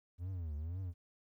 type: tone with vibrato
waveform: triangle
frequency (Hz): 83.5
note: E2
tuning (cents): +23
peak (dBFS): -36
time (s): 0.18-0.94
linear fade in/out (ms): 50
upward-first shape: triangle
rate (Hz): 2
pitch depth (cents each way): 260
effects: 13-bit